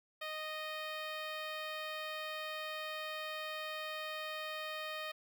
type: tone with notch filter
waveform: 10% pulse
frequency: 620 Hz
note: D#5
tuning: 6 cents flat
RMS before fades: -42 dBFS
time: 0.21-5.12 s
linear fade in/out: 10 ms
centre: 9000 Hz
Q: 0.95
effects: none